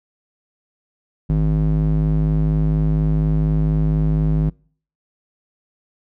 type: tone with band-pass filter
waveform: square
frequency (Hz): 52.1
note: G#1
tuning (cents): +6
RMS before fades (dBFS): -17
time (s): 1.29-4.5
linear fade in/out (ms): 10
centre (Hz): 150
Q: 1.7
effects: noise-tail reverb RT60 0.5 s tail -26 dB re dry